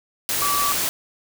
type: tone in noise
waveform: sine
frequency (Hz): 1151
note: D6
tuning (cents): -35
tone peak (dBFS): -21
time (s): 0.42-0.72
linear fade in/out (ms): 0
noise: white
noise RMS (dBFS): -23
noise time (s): 0.29-0.89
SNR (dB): -1
effects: none